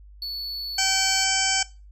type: tone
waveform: triangle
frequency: 4435 Hz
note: C#8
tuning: in tune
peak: -27 dBFS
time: 0.22-1.24 s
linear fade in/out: 2 ms
type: harmonic tone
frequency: 770 Hz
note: G5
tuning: 31 cents flat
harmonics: 1 / 2 / 3 / 4 / 6 / 7 / 8 / 9 / 10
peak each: -29 / -29 / -29 / -29 / -29 / -29 / -29 / -29 / -29 dBFS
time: 0.78-1.63 s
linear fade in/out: 5 ms
effects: noise-tail reverb RT60 0.3 s tail -20 dB re dry + added 50 Hz sine -44 dBFS peak until 1.91 s